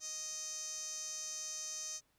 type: tone with band-pass filter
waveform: sawtooth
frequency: 622.3 Hz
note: D#5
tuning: in tune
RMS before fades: -43 dBFS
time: 0-2.01 s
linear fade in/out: 50 ms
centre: 6200 Hz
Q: 8.6
effects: pink hiss -75 dBFS RMS until 2.18 s